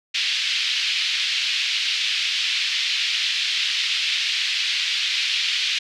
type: band-pass noise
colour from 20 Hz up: pink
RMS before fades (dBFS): -23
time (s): 0.14-5.79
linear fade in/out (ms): 10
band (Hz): 2500 to 4400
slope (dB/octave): 24
effects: none